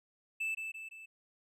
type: tone with echo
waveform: triangle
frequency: 2637 Hz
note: E7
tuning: in tune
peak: -31 dBFS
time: 0.4-0.55 s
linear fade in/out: 10 ms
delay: 170 ms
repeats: 3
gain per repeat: -5 dB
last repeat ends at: 1.06 s
effects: none